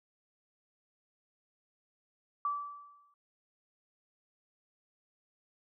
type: tone with exponential decay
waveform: sine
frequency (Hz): 1158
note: D6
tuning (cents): -25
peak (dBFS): -28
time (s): 2.45-3.14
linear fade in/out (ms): 2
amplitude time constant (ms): 150
effects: none